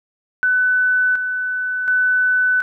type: tone with tremolo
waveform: sine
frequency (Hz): 1500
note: F#6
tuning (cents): +23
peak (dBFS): -13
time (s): 0.43-2.62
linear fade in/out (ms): 0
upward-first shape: square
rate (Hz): 0.69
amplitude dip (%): 50
effects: none

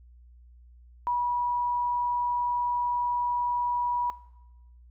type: tone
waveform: sine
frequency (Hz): 971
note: B5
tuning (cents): -30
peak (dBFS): -24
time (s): 1.07-4.1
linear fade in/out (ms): 0
effects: noise-tail reverb RT60 0.9 s tail -19 dB re dry + added 60 Hz sine -50 dBFS peak until 4.9 s

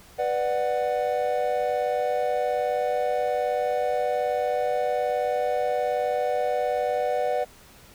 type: chord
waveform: triangle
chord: B minor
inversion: none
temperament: just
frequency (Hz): 493.9 / 592.7 / 740.8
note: B4 / D5 / F#5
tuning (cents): 0 / +16 / +2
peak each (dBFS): -25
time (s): 0.18-7.45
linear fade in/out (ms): 20
effects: pink hiss -51 dBFS RMS until 7.94 s

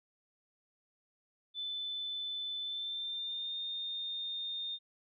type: tone with pitch glide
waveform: sine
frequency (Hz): 3514 to 3646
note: A7 to A#7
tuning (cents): -3 to -39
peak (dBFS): -36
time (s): 1.54-4.79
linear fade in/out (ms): 50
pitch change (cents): +64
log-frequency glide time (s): 2.61-3.56
effects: none

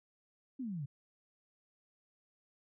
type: exponential sweep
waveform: sine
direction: down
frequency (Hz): 277.2 to 130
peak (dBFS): -37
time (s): 0.59-0.86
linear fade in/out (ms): 10
effects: none

